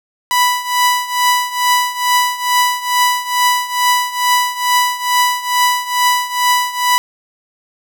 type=tone with tremolo; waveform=sawtooth; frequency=987.8 Hz; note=B5; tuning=in tune; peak=-5 dBFS; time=0.31-6.98 s; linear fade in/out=0 ms; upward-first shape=triangle; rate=2.3 Hz; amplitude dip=85%; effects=none